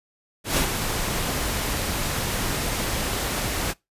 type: noise with ADSR envelope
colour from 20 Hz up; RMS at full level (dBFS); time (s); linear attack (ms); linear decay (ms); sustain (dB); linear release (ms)
pink; -20; 0.44-3.74; 130; 100; -6; 38
effects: noise-tail reverb RT60 0.2 s tail -23 dB re dry + resampled to 32000 Hz